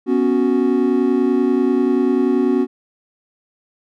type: chord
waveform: triangle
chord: B suspended second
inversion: none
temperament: equal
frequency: 246.9 / 277.2 / 370 Hz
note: B3 / C#4 / F#4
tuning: 0 / 0 / 0 cents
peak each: -16 dBFS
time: 0.06-2.67 s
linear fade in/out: 50 ms
effects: none